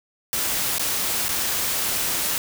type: noise with dropouts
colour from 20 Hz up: white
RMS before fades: -24 dBFS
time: 0.33-2.38 s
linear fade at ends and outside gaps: 0 ms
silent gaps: 0.783-0.795 / 1.283-1.291 s
effects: none